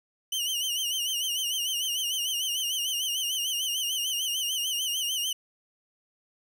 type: tone with vibrato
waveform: sawtooth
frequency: 2972 Hz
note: F#7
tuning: 7 cents sharp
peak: -24 dBFS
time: 0.32-5.33 s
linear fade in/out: 5 ms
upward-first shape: sine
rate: 6.7 Hz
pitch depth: 100 cents each way
effects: none